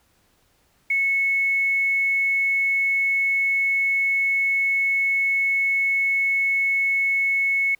sine tone with quantisation, 2200 Hz, C#7, 14 cents flat, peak -18 dBFS, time 0.9-7.75 s, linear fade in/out 5 ms, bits 8, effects pink hiss -63 dBFS RMS until 7.79 s

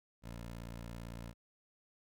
15% pulse tone, 57.8 Hz, A#1, 14 cents flat, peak -38 dBFS, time 0.22-1.34 s, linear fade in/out 50 ms, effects none

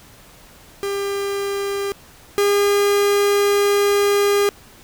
45% pulse tone pair in turn, 399.1 / 405.6 Hz, G4 / G#4, +31 / -41 cents, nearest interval unison, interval 28 cents, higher second, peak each -21 / -14 dBFS, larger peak second, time 0.83-1.92 / 2.38-4.49 s, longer second, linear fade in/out 0 ms, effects pink hiss -46 dBFS RMS until 4.83 s

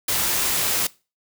white noise, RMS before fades -22 dBFS, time 0.08-0.87 s, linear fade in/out 5 ms, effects noise-tail reverb RT60 0.3 s tail -21 dB re dry

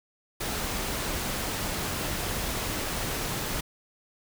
pink noise, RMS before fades -31 dBFS, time 0.4-3.61 s, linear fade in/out 10 ms, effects none

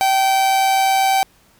45% pulse tone with amplitude modulation, 773 Hz, G5, 24 cents flat, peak -12 dBFS, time 0.01-1.23 s, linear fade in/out 0 ms, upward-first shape sine, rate 128 Hz, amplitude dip 30%, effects pink hiss -54 dBFS RMS until 1.59 s

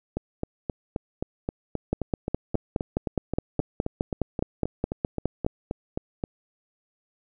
two click trains, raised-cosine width 2 ms, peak -14 / -10 dBFS, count 24 / 18, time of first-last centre 0.17-6.239 / 1.93-5.464 s, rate 3.79 / 4.81 Hz, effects none

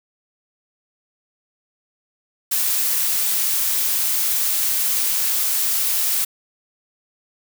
blue noise, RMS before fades -20 dBFS, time 2.51-6.25 s, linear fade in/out 10 ms, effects none

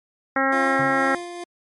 harmonic tone, 269.3 Hz, C#4, 50 cents flat, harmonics 1 / 2 / 3 / 4 / 5 / 6 / 7 / 8, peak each -25 / -25 / -25 / -30 / -24 / -27 / -25 / -35 dBFS, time 0.36-1.15 s, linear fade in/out 2 ms
25% pulse tone with tremolo, 349.2 Hz, F4, in tune, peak -24 dBFS, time 0.52-1.44 s, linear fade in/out 5 ms, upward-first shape sine, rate 2.2 Hz, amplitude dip 45%
sine tone with exponential decay, 139.8 Hz, C#3, 15 cents sharp, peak -26 dBFS, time 0.79-1.24 s, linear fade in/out 5 ms, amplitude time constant 96 ms
effects MP3 48 kbps

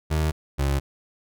30% pulse tone pair in turn, 77.7 / 69.36 Hz, D#2 / C#2, -2 / +2 cents, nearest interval major second, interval 196 cents, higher first, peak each -18 dBFS, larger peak neither, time 0.1-0.32 / 0.58-0.8 s, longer neither, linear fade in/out 20 ms, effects none

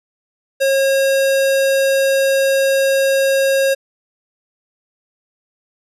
square tone, 542 Hz, C#5, 39 cents flat, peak -13 dBFS, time 0.6-3.75 s, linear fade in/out 20 ms, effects resampled to 32000 Hz

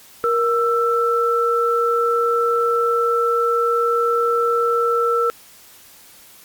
sine tone pair together, 470.3 / 1330.2 Hz, A#4 / E6, +15 / +15 cents, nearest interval octave + tritone, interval 1800 cents, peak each -18 dBFS, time 0.24-5.3 s, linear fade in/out 0 ms, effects white hiss -46 dBFS RMS until 6.44 s + Opus 48 kbps

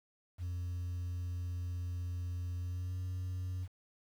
sine tone with pitch glide, 88.4 to 91.57 Hz, F2 to F#2, +22 to -17 cents, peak -33 dBFS, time 0.38-3.68 s, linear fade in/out 50 ms, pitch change +61 cents, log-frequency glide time 2.59-2.97 s, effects tanh soft clip ceiling -35 dBFS + 10-bit

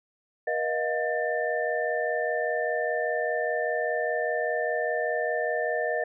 sine tone cluster, 477.4 / 624 / 709 / 1784 Hz, A#4 / D#5 / F5 / A6, +41 / +5 / +26 / +23 cents, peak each -30 / -29 / -32 / -31 dBFS, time 0.47-6.04 s, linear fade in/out 5 ms, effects none

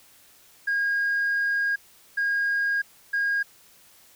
sine tone bursts at uneven times, 1629 Hz, G#6, 34 cents flat, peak -20 dBFS, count 3, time 0.67-1.76 / 2.17-2.82 / 3.13-3.43 s, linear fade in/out 10 ms, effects tanh soft clip ceiling -19 dBFS + white hiss -55 dBFS RMS until 4.15 s

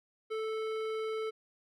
sine tone with hard clipping, 439.2 Hz, A4, 3 cents flat, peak -35 dBFS, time 0.3-1.31 s, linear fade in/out 20 ms, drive 14 dB, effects none

